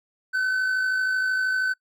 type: tone with amplitude modulation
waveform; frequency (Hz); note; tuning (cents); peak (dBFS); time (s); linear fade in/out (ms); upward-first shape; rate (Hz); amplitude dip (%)
triangle; 1518; F#6; +44; -18; 0.33-1.74; 20; sine; 52.9; 35
effects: noise-tail reverb RT60 0.1 s tail -22 dB re dry